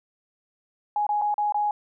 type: tone with dropouts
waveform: sine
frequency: 833 Hz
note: G#5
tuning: 5 cents sharp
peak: -21 dBFS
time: 0.96-1.71 s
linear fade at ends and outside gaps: 2 ms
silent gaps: 1.067-1.091 / 1.215-1.219 / 1.342-1.38 / 1.523-1.544 s
effects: none